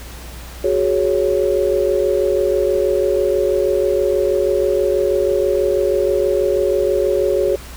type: chord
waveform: sine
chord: F# suspended second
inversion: none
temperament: just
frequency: 370 / 416.2 / 555 Hz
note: F#4 / G#4 / C#5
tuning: 0 / +4 / +2 cents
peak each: -18 dBFS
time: 0.64-7.56 s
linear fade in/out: 5 ms
effects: added 60 Hz sine -33 dBFS peak until 7.76 s + pink hiss -37 dBFS RMS until 7.76 s